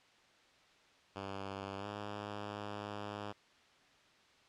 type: tone with pitch glide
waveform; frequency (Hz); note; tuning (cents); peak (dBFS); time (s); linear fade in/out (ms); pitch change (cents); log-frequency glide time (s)
5% pulse; 98 to 103.29; G2 to G#2; 0 to -9; -30; 1.15-3.33; 20; +91; 1.78-1.87
effects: white hiss -65 dBFS RMS until 4.48 s + low-pass 4000 Hz 12 dB/octave